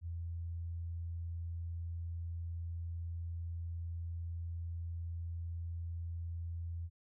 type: tone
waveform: sine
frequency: 84.4 Hz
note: E2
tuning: 41 cents sharp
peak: -38 dBFS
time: 0.01-6.9 s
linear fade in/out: 50 ms
effects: none